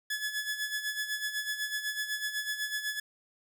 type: tone with tremolo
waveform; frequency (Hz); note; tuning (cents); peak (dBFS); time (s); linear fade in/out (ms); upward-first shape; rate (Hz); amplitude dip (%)
sawtooth; 1709; G#6; +49; -26; 0.1-3; 5; sine; 8; 65
effects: none